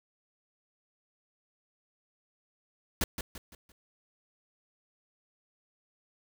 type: noise with echo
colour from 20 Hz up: pink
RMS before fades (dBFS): -28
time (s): 3.01-3.04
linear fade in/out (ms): 2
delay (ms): 170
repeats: 4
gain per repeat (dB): -8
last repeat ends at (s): 3.72
effects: none